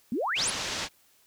sine exponential sweep, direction up, 207.7 to 10820 Hz, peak -26 dBFS, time 0.12-0.5 s, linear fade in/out 2 ms
white low-pass noise, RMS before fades -33 dBFS, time 0.35-0.89 s, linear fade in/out 50 ms, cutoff 6100 Hz, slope 24 dB/octave
effects white hiss -63 dBFS RMS until 1.26 s

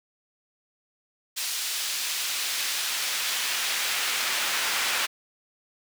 brown noise with high-pass filter sweep, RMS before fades -28 dBFS, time 1.36-5.07 s, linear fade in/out 20 ms, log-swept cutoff 4200 to 1800 Hz, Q 0.77, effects none

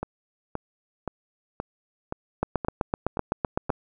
two click trains, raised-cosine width 1 ms, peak -15 / -9 dBFS, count 8 / 11, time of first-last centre 0.03-3.695 / 2.43-3.702 s, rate 1.91 / 7.86 Hz, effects none

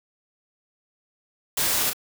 white noise with echo, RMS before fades -24 dBFS, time 1.57-1.9 s, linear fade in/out 5 ms, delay 33 ms, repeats 1, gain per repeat -6 dB, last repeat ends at 1.933 s, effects none

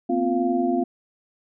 sine tone cluster, 237.4 / 258.9 / 349.8 / 695 Hz, A#3 / C4 / F4 / F5, +32 / -18 / +3 / -9 cents, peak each -28 / -23 / -24 / -26 dBFS, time 0.09-0.84 s, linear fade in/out 10 ms, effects none

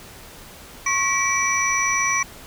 sine tone cluster, 1091 / 1930 / 2305 / 5880 Hz, C#6 / B6 / D7 / F#8, -28 / -40 / -33 / -12 cents, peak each -23 / -27 / -22 / -23 dBFS, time 0.86-2.23 s, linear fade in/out 5 ms, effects tanh soft clip ceiling -8 dBFS + pink hiss -42 dBFS RMS until 2.46 s

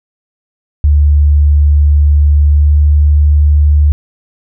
sine tone with pitch glide, 73.3 to 73.94 Hz, D2 to D2, -3 to +12 cents, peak -4 dBFS, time 0.84-3.92 s, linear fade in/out 0 ms, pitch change +15 cents, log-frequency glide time 2.49-2.72 s, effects none

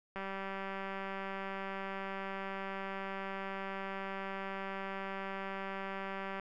click train, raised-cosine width 0.5 ms, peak -26 dBFS, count 1211, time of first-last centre 0.16-6.397 s, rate 194 Hz, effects none

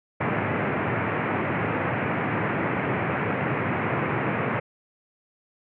pink band-pass noise, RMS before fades -26 dBFS, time 0.2-4.6 s, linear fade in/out 10 ms, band 100 to 2400 Hz, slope 48 dB/octave, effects none

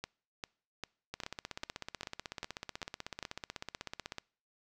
two click trains, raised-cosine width 0.2 ms, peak -21 / -22 dBFS, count 9 / 50, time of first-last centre 0.04-3.227 / 1.14-4.183 s, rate 2.51 / 16.1 Hz, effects noise-tail reverb RT60 0.5 s tail -26 dB re dry

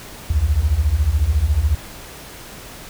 sine beating tone pair, 65.5 / 79.5 Hz, C2 / D#2, +2 / +38 cents, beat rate 14 Hz, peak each -18 / -16 dBFS, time 0.3-1.75 s, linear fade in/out 5 ms, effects pink hiss -37 dBFS RMS until 2.89 s

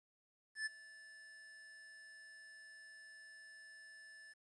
square tone with ADSR envelope, 1746 Hz, A6, 14 cents flat, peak -37 dBFS, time 0.55-4.34 s, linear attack 110 ms, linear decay 20 ms, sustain -19 dB, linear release 21 ms, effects resampled to 22050 Hz + 12-bit

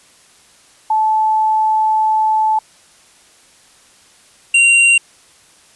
sine / square tone pair in turn, 870 / 2762 Hz, A5 / F7, -20 / -20 cents, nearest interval octave + minor sixth, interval 2000 cents, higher second, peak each -11 / -8 dBFS, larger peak second, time 0.9-2.59 / 4.54-4.98 s, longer first, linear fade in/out 5 ms, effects white hiss -48 dBFS RMS until 5.75 s + resampled to 24000 Hz

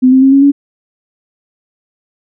sine tone with pitch steps, 255.5 / 261.9 / 268.5 / 275.3 / 282.2 Hz, C4 / C4 / C4 / C#4 / C#4, -41 / +2 / +45 / -12 / +31 cents, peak -3 dBFS, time 0.02-0.52 s, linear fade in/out 20 ms, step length 100 ms, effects none

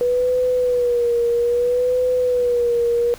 sine tone with vibrato, 487.3 Hz, B4, 23 cents flat, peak -15 dBFS, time 0.01-3.14 s, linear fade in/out 0 ms, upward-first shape sine, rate 0.61 Hz, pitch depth 54 cents each way, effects added 60 Hz sine -44 dBFS peak until 3.18 s + pink hiss -42 dBFS RMS until 3.18 s

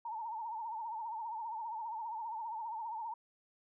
sine tone with vibrato, 900 Hz, A5, 39 cents sharp, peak -38 dBFS, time 0.05-3.14 s, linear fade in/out 5 ms, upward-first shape sine, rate 15 Hz, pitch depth 90 cents each way, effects none

